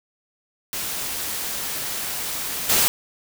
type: noise with level steps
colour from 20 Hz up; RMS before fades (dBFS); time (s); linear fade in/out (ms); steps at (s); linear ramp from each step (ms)
white; -28 / -18; 0.73-2.88; 0; 2.69; 5
effects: none